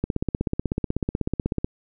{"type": "click train", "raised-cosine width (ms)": 3, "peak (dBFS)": -10, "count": 27, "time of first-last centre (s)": [0.04, 1.645], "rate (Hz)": 16.2, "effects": []}